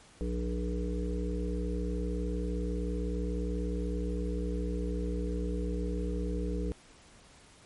harmonic tone, 59.8 Hz, A#1, 45 cents sharp, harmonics 1 / 3 / 5 / 7 / 8, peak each -32 / -37 / -39 / -40 / -41 dBFS, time 0.21-6.72 s, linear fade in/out 0 ms, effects pink hiss -57 dBFS RMS until 7.65 s + MP3 48 kbps

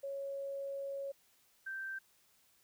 sine tone pair in turn, 553 / 1564.1 Hz, C#5 / G6, -4 / -4 cents, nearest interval octave + tritone, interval 1800 cents, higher second, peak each -38 / -39 dBFS, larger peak first, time 0.03-1.12 / 1.66-1.99 s, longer first, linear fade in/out 10 ms, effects white hiss -70 dBFS RMS until 2.63 s

